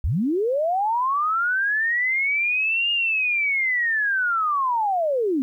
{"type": "linear two-way sweep", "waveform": "sine", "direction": "up then down", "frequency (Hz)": [51.91, 2846, 249], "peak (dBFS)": -19, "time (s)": [0.04, 5.42], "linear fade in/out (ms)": 0, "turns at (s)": 2.91, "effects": ["10-bit"]}